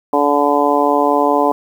harmonic tone, 144.6 Hz, D3, 27 cents flat, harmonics 2 / 3 / 4 / 5 / 6 / 7, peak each -18 / -18 / -18 / -18 / -18 / -18 dBFS, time 0.13-1.52 s, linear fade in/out 2 ms, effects 7-bit

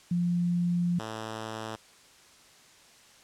sine / 5% pulse tone pair in turn, 174.61 / 110.57 Hz, F3 / A2, 0 / +9 cents, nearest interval minor sixth, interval 791 cents, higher first, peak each -24 dBFS, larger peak neither, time 0.11-0.99 / 0.99-1.76 s, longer first, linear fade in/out 5 ms, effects white hiss -56 dBFS RMS until 3.23 s + low-pass 8000 Hz 12 dB/octave

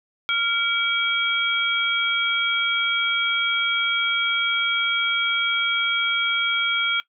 sine tone cluster, 1389 / 2293 / 3267 Hz, F6 / D7 / G#7, -10 / -42 / -29 cents, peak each -24 dBFS, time 0.29-7 s, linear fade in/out 0 ms, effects noise-tail reverb RT60 0.1 s tail -19 dB re dry

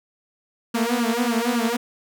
sawtooth tone with flanger, 235.8 Hz, A#3, 20 cents sharp, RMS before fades -22 dBFS, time 0.74-1.77 s, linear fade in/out 10 ms, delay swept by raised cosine 0.66 to 6.36 ms, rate 3.6 Hz, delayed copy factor +0.95, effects none

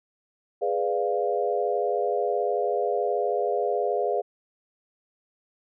sine chord, G# diminished seventh, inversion none, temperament equal, 415.3 / 493.9 / 587.3 / 698.5 Hz, G#4 / B4 / D5 / F5, 0 / 0 / 0 / 0 cents, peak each -27 / -28 / -30 / -28 dBFS, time 0.61-4.22 s, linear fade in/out 20 ms, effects none

